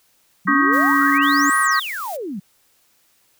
sine exponential two-way sweep, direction up then down, 174.61 to 10690 to 174.61 Hz, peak -25 dBFS, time 0.45-2.4 s, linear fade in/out 10 ms, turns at 1.59 s
sine chord, Eb dominant seventh, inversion third, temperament equal with one note detuned, 1108.7 / 1244.5 / 1568 / 1901.6 Hz, Db6 / Eb6 / G6 / Bb6, 0 / 0 / 0 / +34 cents, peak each -20 / -20 / -22 / -19 dBFS, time 0.47-1.8 s, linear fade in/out 10 ms
sine tone with pitch glide, 281.9 to 284.5 Hz, C#4 to C#4, +29 to +45 cents, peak -18 dBFS, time 0.48-1.5 s, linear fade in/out 5 ms, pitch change +16 cents, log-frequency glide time 1.16-1.24 s
blue noise bursts, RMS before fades -36 dBFS, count 3, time 0.72-2.172 s, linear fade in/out 20 ms, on 470 ms, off 21 ms
effects white hiss -60 dBFS RMS until 3.39 s

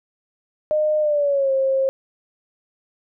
sine tone with pitch glide, 611 to 535 Hz, D#5 to C5, -32 to +38 cents, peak -16 dBFS, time 0.71-1.89 s, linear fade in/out 0 ms, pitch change -230 cents, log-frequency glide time 1-1.52 s, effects none

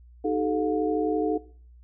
sine tone cluster, 308.8 / 383.1 / 435 / 715 Hz, D#4 / G4 / A4 / F5, -13 / -40 / -20 / +41 cents, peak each -27 / -32 / -26 / -33 dBFS, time 0.24-1.38 s, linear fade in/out 10 ms, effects noise-tail reverb RT60 0.5 s tail -20 dB re dry + added 60 Hz sine -48 dBFS peak until 1.83 s

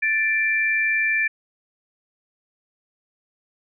sine tone pair together, 1760 / 2356 Hz, A6 / D7, 0 / +5 cents, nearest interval perfect fourth, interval 505 cents, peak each -21 dBFS, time 0.02-1.28 s, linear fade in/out 10 ms, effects none

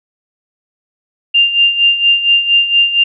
sine tone with tremolo, 2794 Hz, F7, in tune, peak -5 dBFS, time 1.34-3.04 s, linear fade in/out 10 ms, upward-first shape sine, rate 4.3 Hz, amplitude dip 70%, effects none

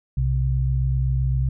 sine tone pair together, 62.55 / 130.3 Hz, B1 / C3, +23 / -7 cents, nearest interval octave + minor second, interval 1270 cents, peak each -21 dBFS, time 0.17-1.49 s, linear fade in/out 5 ms, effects none

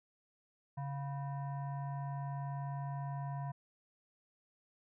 sine tone with frequency modulation, 140 Hz, C#3, 18 cents sharp, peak -37 dBFS, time 0.77-3.52 s, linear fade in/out 10 ms, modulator 841 Hz, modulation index 0.64, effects none

